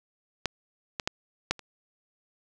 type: clicks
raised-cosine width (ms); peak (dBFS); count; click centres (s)
0.2; -9 / -13 / -9 / -7 / -27; 5; 0.457 / 0.998 / 1.075 / 1.51 / 1.593
effects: none